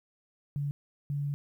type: tone bursts at uneven times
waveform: sine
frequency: 143.2 Hz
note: D3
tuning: 43 cents flat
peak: -29 dBFS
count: 2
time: 0.56-0.71 / 1.1-1.34 s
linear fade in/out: 0 ms
effects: 11-bit